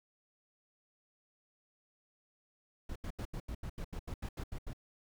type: noise bursts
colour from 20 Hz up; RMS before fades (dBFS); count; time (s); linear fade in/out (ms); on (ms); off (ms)
brown; -40; 13; 2.89-4.733; 5; 67; 81
effects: none